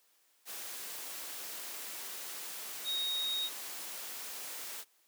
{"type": "tone in noise", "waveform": "sine", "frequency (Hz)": 3756, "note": "A#7", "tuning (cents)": 12, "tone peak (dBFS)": -32, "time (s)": [2.84, 3.5], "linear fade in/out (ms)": 50, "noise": "white", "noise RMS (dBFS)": -43, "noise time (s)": [0.45, 4.85], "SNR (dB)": 8, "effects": ["white hiss -70 dBFS RMS until 5.07 s", "high-pass 300 Hz 12 dB/octave"]}